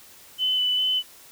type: tone with vibrato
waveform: sine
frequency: 3009 Hz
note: F#7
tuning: 28 cents sharp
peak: -20 dBFS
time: 0.38-1.03 s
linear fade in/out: 50 ms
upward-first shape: square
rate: 2.5 Hz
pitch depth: 11 cents each way
effects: white hiss -49 dBFS RMS until 1.31 s